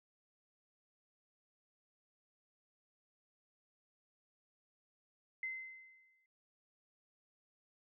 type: tone with exponential decay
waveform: sine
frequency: 2063 Hz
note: C7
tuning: 25 cents flat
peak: -36 dBFS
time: 5.43-6.26 s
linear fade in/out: 2 ms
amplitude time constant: 180 ms
effects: noise-tail reverb RT60 0.5 s tail -25 dB re dry